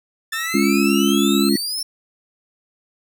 sawtooth exponential sweep, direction up, 1760 to 5410 Hz, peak -20 dBFS, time 0.32-1.83 s, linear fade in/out 5 ms
25% pulse tone, 1318.5 Hz, E6, in tune, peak -24 dBFS, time 0.33-1.49 s, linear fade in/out 2 ms
harmonic tone, 69 Hz, C#2, 7 cents flat, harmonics 3 / 4 / 5, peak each -18 / -18 / -20 dBFS, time 0.54-1.56 s, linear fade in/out 5 ms
square tone with exponential growth, 1936 Hz, B6, 35 cents flat, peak -27 dBFS, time 1.45-1.57 s, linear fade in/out 2 ms, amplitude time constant 24 ms
effects none

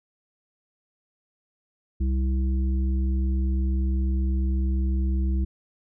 harmonic tone, 65.3 Hz, C2, 3 cents flat, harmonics 1 / 3 / 5, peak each -21 / -32 / -36 dBFS, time 2-5.45 s, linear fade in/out 10 ms, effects none

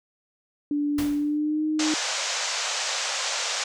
sine tone with pitch glide, 291.7 to 309 Hz, D4 to D#4, -12 to -12 cents, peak -22 dBFS, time 0.71-1.94 s, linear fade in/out 2 ms, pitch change +100 cents, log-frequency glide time 1.16-1.65 s
pink noise with exponential decay, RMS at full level -30 dBFS, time 0.98-1.38 s, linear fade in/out 5 ms, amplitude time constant 86 ms
white band-pass noise, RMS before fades -28 dBFS, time 1.79-3.64 s, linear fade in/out 5 ms, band 490 to 7300 Hz, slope 48 dB/octave
effects none

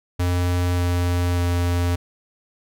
square tone with pitch steps, 88.8 / 88.19 / 87.58 Hz, F2 / F2 / F2, +29 / +17 / +5 cents, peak -19 dBFS, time 0.19-1.96 s, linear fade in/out 10 ms, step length 590 ms, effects none

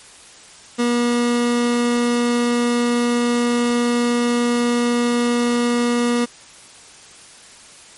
30% pulse tone, 240 Hz, B3, 49 cents flat, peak -13 dBFS, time 0.78-6.26 s, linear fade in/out 20 ms, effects white hiss -43 dBFS RMS until 7.97 s + MP3 48 kbps

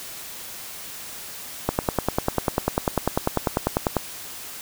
click train, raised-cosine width 1 ms, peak -5 dBFS, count 24, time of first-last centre 1.69-3.967 s, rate 10.1 Hz, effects white hiss -37 dBFS RMS until 4.61 s

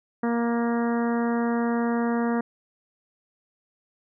harmonic tone, 234.8 Hz, A#3, 13 cents sharp, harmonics 1 / 2 / 3 / 4 / 5 / 6 / 7 / 8, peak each -23 / -29 / -33 / -35 / -37 / -39 / -40 / -41 dBFS, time 0.23-2.41 s, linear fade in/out 5 ms, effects none

